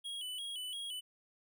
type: tone with vibrato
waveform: square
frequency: 3136 Hz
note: G7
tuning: in tune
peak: -40 dBFS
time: 0.04-1.01 s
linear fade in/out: 20 ms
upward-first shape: square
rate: 2.9 Hz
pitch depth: 83 cents each way
effects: none